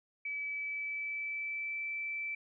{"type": "tone with pitch glide", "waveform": "sine", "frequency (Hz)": [2295, 2324], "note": ["D7", "D7"], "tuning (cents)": [-40, -19], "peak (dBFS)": -35, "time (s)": [0.25, 2.35], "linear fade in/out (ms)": 5, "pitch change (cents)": 21, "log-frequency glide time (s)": [0.43, 1.8], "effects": []}